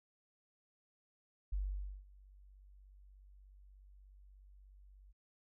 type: tone with ADSR envelope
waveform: sine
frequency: 48.34 Hz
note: G1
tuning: 23 cents flat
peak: -33 dBFS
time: 1.52-5.13 s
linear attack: 10 ms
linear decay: 510 ms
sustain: -24 dB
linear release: 25 ms
effects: none